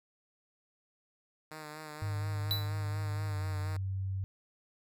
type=tone with vibrato; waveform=5% pulse; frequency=153.4 Hz; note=D#3; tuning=24 cents flat; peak=-32 dBFS; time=1.51-3.77 s; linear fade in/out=2 ms; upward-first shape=sine; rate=4.2 Hz; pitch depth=33 cents each way
type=tone with pitch glide; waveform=sine; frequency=102.1 to 95.81 Hz; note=G#2 to G2; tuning=-29 to -39 cents; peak=-32 dBFS; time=2.02-4.24 s; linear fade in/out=0 ms; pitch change=-110 cents; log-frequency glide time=3.3-3.39 s
type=tone with exponential decay; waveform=square; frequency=3960 Hz; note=B7; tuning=4 cents sharp; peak=-27 dBFS; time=2.51-2.74 s; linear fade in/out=0 ms; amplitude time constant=48 ms
effects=none